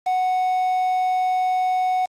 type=tone with quantisation; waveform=triangle; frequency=740 Hz; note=F#5; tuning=in tune; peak=-16 dBFS; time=0.06-2.06 s; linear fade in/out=10 ms; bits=6; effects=low-pass 7000 Hz 12 dB/octave + Opus 48 kbps